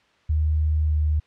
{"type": "tone with pitch glide", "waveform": "sine", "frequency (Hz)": [77.1, 76.21], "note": ["D#2", "D#2"], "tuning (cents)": [-15, -35], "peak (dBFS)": -18, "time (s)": [0.29, 1.2], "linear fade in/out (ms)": 10, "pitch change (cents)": -20, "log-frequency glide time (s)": [0.85, 0.92], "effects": ["white hiss -60 dBFS RMS until 1.26 s", "low-pass 3000 Hz 12 dB/octave"]}